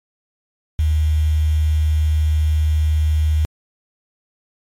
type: tone with quantisation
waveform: sine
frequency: 77.2 Hz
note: D#2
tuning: 13 cents flat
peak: -13 dBFS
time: 0.79-3.45 s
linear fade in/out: 0 ms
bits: 6
effects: MP3 64 kbps